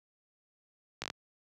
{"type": "slowing click train", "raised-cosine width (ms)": 0.2, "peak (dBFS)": -18, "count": 5, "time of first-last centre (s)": [1.02, 1.101], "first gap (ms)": 18, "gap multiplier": 1.08, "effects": ["high-pass 100 Hz 12 dB/octave"]}